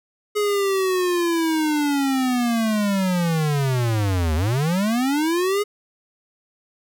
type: linear two-way sweep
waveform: square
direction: down then up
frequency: 420.5 to 75.2 to 420.5 Hz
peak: -19 dBFS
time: 0.35-5.64 s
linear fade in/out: 20 ms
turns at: 4.35 s
effects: none